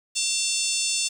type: harmonic tone with a mistuned harmonic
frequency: 888 Hz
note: A5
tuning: 16 cents sharp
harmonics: 3 / 4 / 5 / 6 / 7 / 8 / 9 / 10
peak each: -31 / -31 / -31 / -31 / -31 / -31 / -31 / -31 dBFS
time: 0.15-1.09 s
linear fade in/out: 20 ms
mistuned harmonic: 3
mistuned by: +37 cents
effects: 8-bit